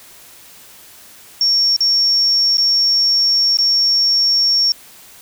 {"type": "tone with dropouts", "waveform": "sine", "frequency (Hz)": 5500, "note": "F8", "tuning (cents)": -27, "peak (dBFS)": -11, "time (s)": [1.41, 4.72], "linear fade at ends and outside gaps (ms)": 1, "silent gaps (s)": [[1.764, 1.806], [2.571, 2.581], [3.571, 3.587]], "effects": ["white hiss -42 dBFS RMS until 5.21 s"]}